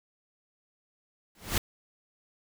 pink noise with exponential growth, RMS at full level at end -23 dBFS, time 1.35-1.58 s, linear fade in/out 2 ms, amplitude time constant 49 ms, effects none

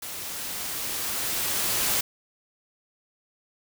white noise with level ramp, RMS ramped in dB -36 to -24 dBFS, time 0.02-2.01 s, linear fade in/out 5 ms, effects none

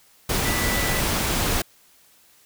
sine tone in noise, 1975.5 Hz, B6, in tune, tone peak -28 dBFS, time 0.45-1 s, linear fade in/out 5 ms, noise pink, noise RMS -23 dBFS, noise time 0.29-1.62 s, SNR -8 dB, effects white hiss -56 dBFS RMS until 2.45 s

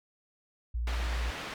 sine tone, 58.5 Hz, A#1, 7 cents sharp, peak -29 dBFS, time 0.74-1.31 s, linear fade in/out 10 ms
white low-pass noise, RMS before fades -40 dBFS, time 0.87-1.54 s, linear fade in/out 2 ms, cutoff 2600 Hz, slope 12 dB/octave
effects none

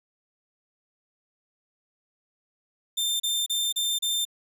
sawtooth tone bursts, 3588 Hz, A7, 33 cents sharp, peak -21 dBFS, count 5, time 2.97-4.252 s, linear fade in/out 10 ms, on 230 ms, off 33 ms, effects none

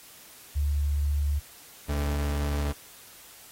sine / 40% pulse tone pair in turn, 72.5 / 72.5 Hz, D2 / D2, -22 / -22 cents, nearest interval unison, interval 0 cents, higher neither, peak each -23 / -25 dBFS, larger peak first, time 0.55-1.4 / 1.88-2.73 s, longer neither, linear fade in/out 20 ms, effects white hiss -50 dBFS RMS until 3.51 s + AAC 48 kbps

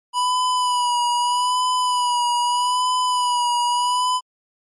square tone with vibrato, 984 Hz, B5, 7 cents flat, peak -18 dBFS, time 0.13-4.21 s, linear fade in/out 50 ms, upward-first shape sine, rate 0.8 Hz, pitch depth 37 cents each way, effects MP3 48 kbps

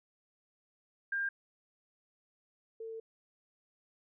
sine tone pair in turn, 1600 / 449 Hz, G6 / A4, +35 / +35 cents, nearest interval octave + minor seventh, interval 2200 cents, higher first, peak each -31 / -40 dBFS, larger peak first, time 1.12-1.29 / 2.8-3 s, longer second, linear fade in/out 5 ms, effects none

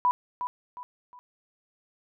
sine tone with echo, 987.8 Hz, B5, in tune, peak -19 dBFS, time 0.05-0.11 s, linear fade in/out 0 ms, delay 360 ms, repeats 3, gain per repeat -9 dB, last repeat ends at 1.19 s, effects none

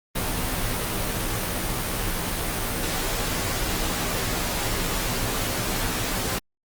pink noise with comb filter, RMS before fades -26 dBFS, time 0.15-6.39 s, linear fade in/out 10 ms, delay 14 ms, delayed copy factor -0.75, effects Opus 32 kbps

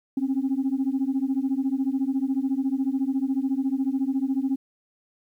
sine beating tone pair, 261.6 / 275.6 Hz, C4 / C#4, 0 / -10 cents, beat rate 14 Hz, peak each -24 / -24 dBFS, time 0.17-4.56 s, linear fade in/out 5 ms, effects tanh soft clip ceiling -17 dBFS + 10-bit

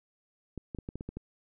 clicks, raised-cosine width 3 ms, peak -25 dBFS, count 8, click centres 0.577 / 0.748 / 0.787 / 0.889 / 0.956 / 1.009 / 1.09 / 1.17 s, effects none

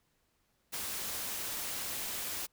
white noise, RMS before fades -38 dBFS, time 0.72-2.47 s, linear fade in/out 20 ms, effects pink hiss -75 dBFS RMS until 2.52 s

